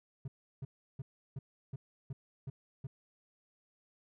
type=tone bursts; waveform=triangle; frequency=134 Hz; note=C3; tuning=42 cents sharp; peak=-36 dBFS; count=8; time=0.25-2.87 s; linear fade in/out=5 ms; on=30 ms; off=340 ms; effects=none